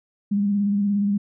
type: tone with vibrato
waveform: sine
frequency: 202.5 Hz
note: G#3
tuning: 43 cents flat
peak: -18 dBFS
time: 0.31-1.18 s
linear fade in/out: 10 ms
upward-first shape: square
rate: 17 Hz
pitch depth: 27 cents each way
effects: none